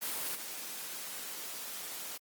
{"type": "noise with level steps", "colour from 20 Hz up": "white", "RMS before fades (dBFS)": [-36, -42], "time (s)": [0.01, 2.18], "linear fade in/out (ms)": 20, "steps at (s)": 0.35, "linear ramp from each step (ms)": 2, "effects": ["high-pass 200 Hz 12 dB/octave", "Opus 24 kbps"]}